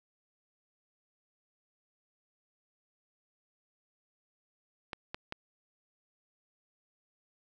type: clicks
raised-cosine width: 0.3 ms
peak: -21 dBFS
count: 3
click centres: 4.932 / 5.145 / 5.324 s
effects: none